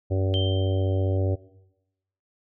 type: harmonic tone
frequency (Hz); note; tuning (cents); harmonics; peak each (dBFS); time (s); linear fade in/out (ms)
95; F#2; +46; 1 / 3 / 4 / 5 / 6 / 7 / 8; -22 / -32 / -31 / -35 / -33 / -43 / -45; 0.1-1.36; 20
type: tone with exponential decay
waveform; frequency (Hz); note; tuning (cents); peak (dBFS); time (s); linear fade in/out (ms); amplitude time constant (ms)
sine; 3136; G7; 0; -26; 0.34-1.17; 0; 180
effects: noise-tail reverb RT60 0.9 s tail -19 dB re dry